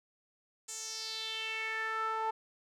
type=tone with band-pass filter sweep; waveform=sawtooth; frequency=442.6 Hz; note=A4; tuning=10 cents sharp; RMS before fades=-37 dBFS; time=0.68-2.31 s; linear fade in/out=10 ms; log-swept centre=7600 to 940 Hz; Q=4.1; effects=none